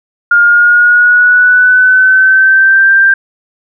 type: tone with pitch glide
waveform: sine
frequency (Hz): 1415 to 1579.1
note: F6 to G6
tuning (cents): +22 to +12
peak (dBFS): -3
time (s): 0.31-3.14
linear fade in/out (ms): 5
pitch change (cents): +190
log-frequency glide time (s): 0.42-2.92
effects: none